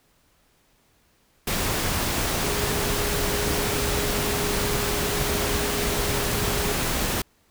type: tone in noise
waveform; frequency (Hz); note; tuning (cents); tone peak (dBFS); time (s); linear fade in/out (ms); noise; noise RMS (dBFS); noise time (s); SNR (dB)
sine; 411.6; G#4; -16; -30; 2.44-6.73; 5; pink; -25; 1.47-7.22; -8
effects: pink hiss -63 dBFS RMS until 7.5 s